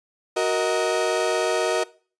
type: chord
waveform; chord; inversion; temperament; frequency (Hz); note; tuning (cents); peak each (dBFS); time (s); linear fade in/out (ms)
35% pulse; D# minor; first; equal with one note detuned; 370 / 466.2 / 630.6; F#4 / A#4 / D#5; 0 / 0 / +23; -23; 0.36-1.84; 10
effects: noise-tail reverb RT60 0.4 s tail -20 dB re dry + resampled to 22050 Hz